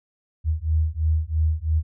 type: beating tone pair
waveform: sine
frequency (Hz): 77.5 / 80.5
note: D#2 / E2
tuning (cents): -6 / -41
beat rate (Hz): 3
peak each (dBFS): -22 / -22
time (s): 0.44-1.83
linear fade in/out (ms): 50
effects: none